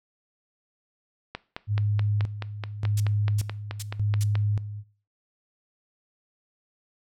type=click train; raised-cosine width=0.3 ms; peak=-16 dBFS; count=15; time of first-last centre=1.35-4.354 s; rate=4.66 Hz
type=tone with tremolo; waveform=sine; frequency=103.83 Hz; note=G#2; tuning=in tune; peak=-22 dBFS; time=1.67-4.84 s; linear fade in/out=50 ms; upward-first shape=square; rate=0.86 Hz; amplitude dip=75%
type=noise bursts; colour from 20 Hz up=violet; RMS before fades=-24 dBFS; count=4; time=2.97-4.238 s; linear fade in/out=5 ms; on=32 ms; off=380 ms
effects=noise-tail reverb RT60 0.4 s tail -19 dB re dry + low-pass 7000 Hz 12 dB/octave